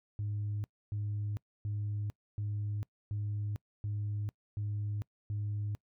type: tone bursts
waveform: sine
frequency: 103.83 Hz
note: G#2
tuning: in tune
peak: -31 dBFS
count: 8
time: 0.19-5.75 s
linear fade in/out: 0 ms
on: 450 ms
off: 280 ms
effects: noise-tail reverb RT60 0.1 s tail -26 dB re dry + tanh soft clip ceiling -30 dBFS